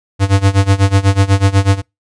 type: tone with tremolo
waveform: square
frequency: 98 Hz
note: G2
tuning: in tune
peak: -6 dBFS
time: 0.19-1.82 s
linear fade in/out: 50 ms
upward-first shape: sine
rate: 8.1 Hz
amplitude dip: 90%
effects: noise-tail reverb RT60 0.2 s tail -26 dB re dry + resampled to 22050 Hz